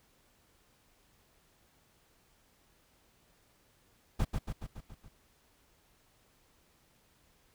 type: noise with echo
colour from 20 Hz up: brown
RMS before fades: -29 dBFS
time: 4.19-4.25 s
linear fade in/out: 10 ms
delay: 140 ms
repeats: 6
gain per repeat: -4 dB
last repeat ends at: 5.09 s
effects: pink hiss -68 dBFS RMS until 7.54 s